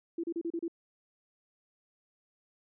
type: tone bursts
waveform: sine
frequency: 335.9 Hz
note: E4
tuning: 33 cents sharp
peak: -31 dBFS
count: 6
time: 0.18-0.681 s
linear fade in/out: 5 ms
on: 56 ms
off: 33 ms
effects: none